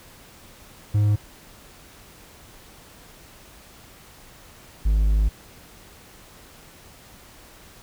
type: tone pair in turn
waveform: triangle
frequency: 104.2 / 52.1 Hz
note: G#2 / G#1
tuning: +6 / +6 cents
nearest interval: octave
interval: 1200 cents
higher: first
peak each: -14 dBFS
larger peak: neither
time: 0.94-1.16 / 4.85-5.29 s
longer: second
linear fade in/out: 10 ms
effects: pink hiss -48 dBFS RMS until 7.82 s